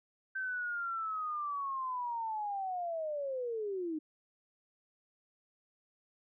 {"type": "linear sweep", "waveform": "sine", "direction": "down", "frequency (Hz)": [1554, 300.7], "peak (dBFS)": -34, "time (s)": [0.35, 3.99], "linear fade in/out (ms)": 10, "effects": []}